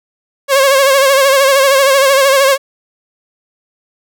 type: tone with vibrato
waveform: sawtooth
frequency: 545 Hz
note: C#5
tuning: 29 cents flat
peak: -3 dBFS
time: 0.48-2.58 s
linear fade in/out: 50 ms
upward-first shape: sine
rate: 13 Hz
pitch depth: 61 cents each way
effects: none